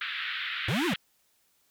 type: band-pass noise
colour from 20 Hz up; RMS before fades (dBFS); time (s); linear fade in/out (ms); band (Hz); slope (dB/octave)
pink; -34; 0.01-0.96; 2; 1400 to 3700; 48
type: linear two-way sweep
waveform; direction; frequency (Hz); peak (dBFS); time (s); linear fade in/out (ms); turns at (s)
square; up then down; 91.2 to 370 to 144.7; -27; 0.68-0.94; 5; 0.86
effects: white hiss -69 dBFS RMS until 1.7 s